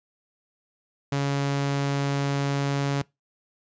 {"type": "tone", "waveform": "sawtooth", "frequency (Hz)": 140.3, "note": "C#3", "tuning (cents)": 21, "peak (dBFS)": -19, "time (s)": [1.12, 3.02], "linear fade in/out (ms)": 5, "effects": ["noise-tail reverb RT60 0.2 s tail -23 dB re dry", "resampled to 16000 Hz"]}